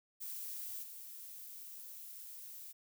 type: noise with level steps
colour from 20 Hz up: violet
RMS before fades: -44 / -50 dBFS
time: 0.2-2.73 s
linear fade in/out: 20 ms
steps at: 0.82 s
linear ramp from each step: 20 ms
effects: none